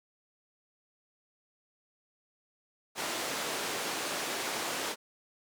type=band-pass noise; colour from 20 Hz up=pink; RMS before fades=-35 dBFS; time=2.95-4.96 s; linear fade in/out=50 ms; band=370 to 10000 Hz; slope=12 dB/octave; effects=none